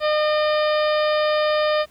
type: harmonic tone with a mistuned harmonic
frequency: 608 Hz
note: D#5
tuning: 40 cents flat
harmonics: 1 / 2 / 3 / 4 / 5 / 6 / 7 / 8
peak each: -18 / -25 / -29 / -33 / -34 / -33 / -40 / -35 dBFS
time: 0-1.86 s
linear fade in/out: 50 ms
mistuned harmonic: 4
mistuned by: -18 cents
effects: added 60 Hz sine -55 dBFS peak until 1.9 s + pink hiss -55 dBFS RMS until 1.9 s